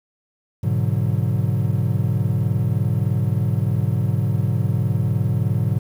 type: chord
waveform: triangle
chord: G# half-diminished seventh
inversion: none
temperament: equal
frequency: 103.83 / 123.47 / 146.83 / 185 Hz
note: G#2 / B2 / D3 / F#3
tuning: 0 / 0 / 0 / 0 cents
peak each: -19 / -20 / -22 / -25 dBFS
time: 0.63-5.79 s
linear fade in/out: 10 ms
effects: 8-bit